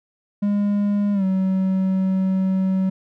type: tone with pitch glide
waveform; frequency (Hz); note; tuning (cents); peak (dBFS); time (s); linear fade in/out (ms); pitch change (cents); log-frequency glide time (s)
triangle; 204.1 to 189.34; G#3 to F#3; -30 to +40; -15; 0.42-2.9; 10; -130; 1.13-1.24
effects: none